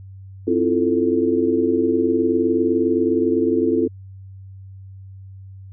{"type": "chord", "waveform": "sine", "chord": "F major seventh", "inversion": "second", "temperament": "equal", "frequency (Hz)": [261.6, 329.6, 349.2, 440], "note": ["C4", "E4", "F4", "A4"], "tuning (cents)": [0, 0, 0, 0], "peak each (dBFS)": -21, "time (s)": [0.47, 3.88], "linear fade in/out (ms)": 10, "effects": ["added 96 Hz sine -36 dBFS peak until 5.72 s"]}